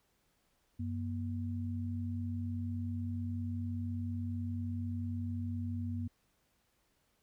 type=tone pair together; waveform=sine; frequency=94.9 / 239.1 Hz; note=F#2 / A#3; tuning=+44 / +44 cents; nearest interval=octave + major third; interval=1600 cents; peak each=-36 / -39 dBFS; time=0.79-6.08 s; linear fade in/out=10 ms; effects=pink hiss -75 dBFS RMS until 7.22 s